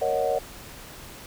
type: chord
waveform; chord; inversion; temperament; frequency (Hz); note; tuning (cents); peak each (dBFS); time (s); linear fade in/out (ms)
sine; D# minor seventh; second; equal; 466.2 / 554.4 / 622.3 / 740; A#4 / C#5 / D#5 / F#5; 0 / 0 / 0 / 0; -28 / -26 / -28 / -28; 0.01-0.39; 10
effects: pink hiss -43 dBFS RMS until 1.26 s